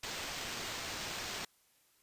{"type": "noise with sample-and-hold", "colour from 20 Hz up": "blue", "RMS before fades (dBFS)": -41, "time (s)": [0.03, 1.45], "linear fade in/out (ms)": 5, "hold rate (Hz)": 11025, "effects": ["white hiss -70 dBFS RMS until 2.02 s", "resampled to 32000 Hz"]}